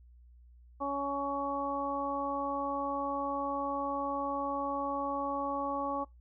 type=harmonic tone; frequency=280 Hz; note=C#4; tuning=18 cents sharp; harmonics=1 / 2 / 3 / 4; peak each=-38 / -37 / -37 / -35 dBFS; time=0.8-6.05 s; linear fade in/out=20 ms; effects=noise-tail reverb RT60 0.2 s tail -22 dB re dry + added 60 Hz sine -54 dBFS peak until 6.2 s